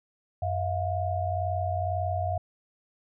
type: tone cluster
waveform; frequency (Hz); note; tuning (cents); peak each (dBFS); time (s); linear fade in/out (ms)
sine; 91.4 / 649 / 711; F#2 / E5 / F5; -21 / -27 / +31; -29 / -33 / -30; 0.42-2.38; 5
effects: none